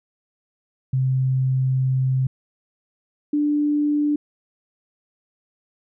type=tone pair in turn; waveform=sine; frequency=130.81 / 294.9 Hz; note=C3 / D4; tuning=0 / +7 cents; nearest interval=octave + major second; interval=1407 cents; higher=second; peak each=-17 dBFS; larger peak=neither; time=0.93-2.27 / 3.33-4.16 s; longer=first; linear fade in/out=5 ms; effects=none